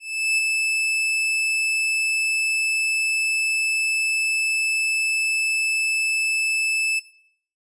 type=tone with ADSR envelope; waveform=40% pulse; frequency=2627 Hz; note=E7; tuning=7 cents flat; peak=-15 dBFS; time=0-7 s; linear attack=380 ms; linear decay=12 ms; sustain=-3 dB; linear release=16 ms; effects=noise-tail reverb RT60 0.6 s tail -18 dB re dry + resampled to 24000 Hz